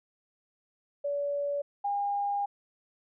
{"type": "tone pair in turn", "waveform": "sine", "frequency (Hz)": [572, 808.9], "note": ["D5", "G#5"], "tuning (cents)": [-46, -46], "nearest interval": "tritone", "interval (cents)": 600, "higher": "second", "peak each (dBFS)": [-28, -27], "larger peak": "second", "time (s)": [[1.04, 1.62], [1.84, 2.46]], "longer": "second", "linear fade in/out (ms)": 10, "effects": []}